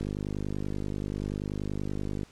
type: click train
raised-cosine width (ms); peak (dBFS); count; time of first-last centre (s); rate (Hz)
3; -20; 113; 0.01-2.232; 50.4
effects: pink hiss -57 dBFS RMS until 2.31 s + low-pass 8000 Hz 12 dB/octave